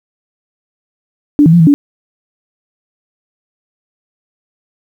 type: tone with pitch steps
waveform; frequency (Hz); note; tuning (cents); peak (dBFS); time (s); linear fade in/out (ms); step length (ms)
sine; 292.8 / 162.3 / 172.4 / 161.9 / 286.3; D4 / E3 / F3 / E3 / D4; -5 / -27 / -22 / -31 / -44; -3; 1.39-1.74; 0; 70
effects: 7-bit